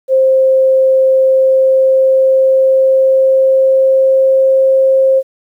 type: tone with pitch glide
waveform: sine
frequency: 527 to 531.6 Hz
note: C5 to C5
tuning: +12 to +27 cents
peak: -6 dBFS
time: 0.08-5.23 s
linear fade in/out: 50 ms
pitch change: +15 cents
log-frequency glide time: 1.13-4.67 s
effects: 8-bit